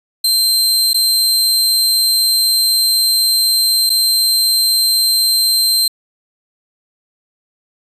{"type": "tone with dropouts", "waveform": "sawtooth", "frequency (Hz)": 4132, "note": "C8", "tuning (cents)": -22, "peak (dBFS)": -8, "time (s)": [0.24, 5.88], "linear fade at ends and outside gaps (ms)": 5, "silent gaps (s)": [[0.933, 0.943], [3.895, 3.9]], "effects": ["resampled to 32000 Hz"]}